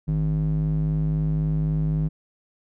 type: tone with band-pass filter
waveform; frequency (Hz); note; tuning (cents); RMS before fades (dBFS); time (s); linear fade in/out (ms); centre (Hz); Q
square; 51.91; G#1; 0; -23; 0.07-2.09; 20; 150; 2.9
effects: none